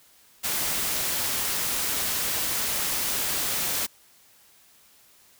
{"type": "noise", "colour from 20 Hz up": "white", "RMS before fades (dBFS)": -27, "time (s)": [0.43, 3.87], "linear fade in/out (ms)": 20, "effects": ["white hiss -57 dBFS RMS until 5.39 s"]}